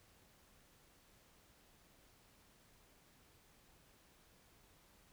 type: silence
effects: pink hiss -68 dBFS RMS until 5.12 s